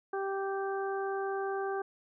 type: harmonic tone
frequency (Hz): 390.7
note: G4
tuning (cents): -6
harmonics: 1 / 2 / 3 / 4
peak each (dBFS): -33 / -37 / -42 / -42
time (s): 0.13-1.82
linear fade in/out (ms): 5
effects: none